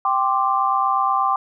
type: chord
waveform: sine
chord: G suspended fourth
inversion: none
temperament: equal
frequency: 784 / 1046.5 / 1174.7 Hz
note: G5 / C6 / D6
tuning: 0 / 0 / 0 cents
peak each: -21 / -21 / -20 dBFS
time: 0.05-1.36 s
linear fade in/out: 2 ms
effects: none